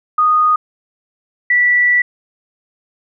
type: tone pair in turn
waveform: sine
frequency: 1237 / 1959.3 Hz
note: D#6 / B6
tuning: -10 / -14 cents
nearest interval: minor sixth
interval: 796 cents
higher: second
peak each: -9 dBFS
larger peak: neither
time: 0.18-0.56 / 1.5-2.02 s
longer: second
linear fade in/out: 5 ms
effects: none